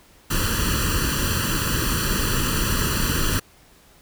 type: noise with comb filter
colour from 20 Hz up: pink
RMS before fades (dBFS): -22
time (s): 0.3-3.4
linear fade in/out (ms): 10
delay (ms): 0.68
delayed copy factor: +0.95
effects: pink hiss -53 dBFS RMS until 4.01 s